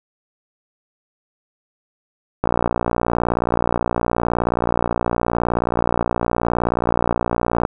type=click train; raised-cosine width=1 ms; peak=-4 dBFS; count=309; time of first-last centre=2.44-7.652 s; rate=59.1 Hz; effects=none